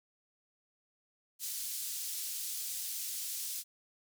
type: band-pass noise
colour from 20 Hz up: white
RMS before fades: -39 dBFS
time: 1.39-3.64 s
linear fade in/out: 50 ms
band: 4500 to 16000 Hz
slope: 12 dB/octave
effects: none